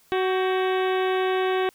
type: harmonic tone with a mistuned harmonic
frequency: 374.1 Hz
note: F#4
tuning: 19 cents sharp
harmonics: 1 / 2 / 3 / 4 / 5 / 6 / 7 / 8 / 9 / 10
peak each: -22 / -28 / -32 / -34 / -36 / -38 / -39 / -40 / -41 / -42 dBFS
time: 0.12-1.69 s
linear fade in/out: 0 ms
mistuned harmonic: 4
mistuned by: +76 cents
effects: white hiss -59 dBFS RMS until 1.74 s